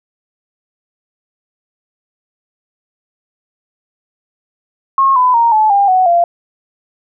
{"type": "tone with pitch steps", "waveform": "sine", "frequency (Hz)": [1082, 1003.7, 931.1, 863.8, 801.3, 743.3, 689.5], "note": ["C#6", "B5", "A#5", "A5", "G5", "F#5", "F5"], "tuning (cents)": [-42, 28, -2, -32, 38, 8, -22], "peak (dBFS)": -7, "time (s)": [4.98, 6.24], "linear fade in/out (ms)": 2, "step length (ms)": 180, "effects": []}